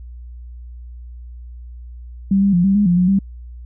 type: tone with pitch steps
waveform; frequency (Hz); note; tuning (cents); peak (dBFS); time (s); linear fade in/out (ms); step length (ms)
sine; 195.4 / 198.6 / 175.3 / 195.2 / 205.7 / 175.4 / 180.8 / 195.5; G3 / G3 / F3 / G3 / G#3 / F3 / F#3 / G3; -5 / +23 / +7 / -7 / -16 / +8 / -40 / -4; -11; 2.31-3.19; 5; 110
effects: added 60 Hz sine -32 dBFS peak until 3.65 s